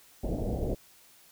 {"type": "low-pass noise", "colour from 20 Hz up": "pink", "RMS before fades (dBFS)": -31, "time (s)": [0.23, 0.75], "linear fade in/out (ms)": 10, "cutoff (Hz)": 690, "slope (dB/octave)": 48, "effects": ["white hiss -58 dBFS RMS until 1.31 s"]}